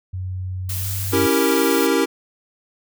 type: tone with pitch glide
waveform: sine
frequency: 92.5 to 96.76 Hz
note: F#2 to G2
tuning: 0 to -22 cents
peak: -24 dBFS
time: 0.13-1.27 s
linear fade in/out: 10 ms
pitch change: +78 cents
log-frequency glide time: 0.8-0.85 s
type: noise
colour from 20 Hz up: blue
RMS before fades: -28 dBFS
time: 0.69-1.87 s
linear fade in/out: 5 ms
type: chord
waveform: square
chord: C# diminished seventh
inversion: none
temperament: equal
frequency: 277.2 / 329.6 / 392 / 466.2 Hz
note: C#4 / E4 / G4 / Bb4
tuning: 0 / 0 / 0 / 0 cents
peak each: -22 dBFS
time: 1.12-2.06 s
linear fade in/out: 20 ms
effects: none